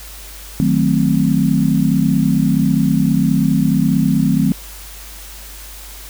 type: chord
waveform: sine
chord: D# diminished seventh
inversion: none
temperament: equal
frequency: 155.56 / 185 / 220 / 261.6 Hz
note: D#3 / F#3 / A3 / C4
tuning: 0 / 0 / 0 / 0 cents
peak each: -17 dBFS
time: 0.6-4.52 s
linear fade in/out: 0 ms
effects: added 50 Hz sine -35 dBFS peak until 6.09 s + white hiss -36 dBFS RMS until 6.09 s